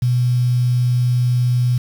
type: tone with quantisation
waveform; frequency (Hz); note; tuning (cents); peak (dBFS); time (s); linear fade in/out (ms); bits
sine; 123.5; B2; 0; -13; 0.02-1.78; 5; 6
effects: none